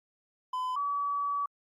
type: tone pair in turn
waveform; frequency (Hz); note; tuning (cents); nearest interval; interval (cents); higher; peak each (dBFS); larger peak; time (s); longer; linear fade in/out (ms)
triangle / sine; 1013 / 1142.8; B5 / D6; +44 / -48; major second; 208; second; -28; neither; 0.53-0.76 / 0.76-1.46; second; 5
effects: Opus 48 kbps